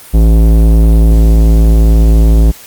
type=tone with tanh clipping; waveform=sine; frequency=55 Hz; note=A1; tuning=in tune; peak=-5 dBFS; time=0.13-2.52 s; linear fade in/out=20 ms; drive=17 dB; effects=white hiss -34 dBFS RMS until 2.66 s + Opus 32 kbps